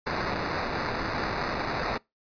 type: noise with sample-and-hold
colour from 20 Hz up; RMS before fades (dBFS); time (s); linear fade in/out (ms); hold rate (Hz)
violet; -30; 0.06-1.98; 10; 3150
effects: noise-tail reverb RT60 0.2 s tail -24 dB re dry + resampled to 11025 Hz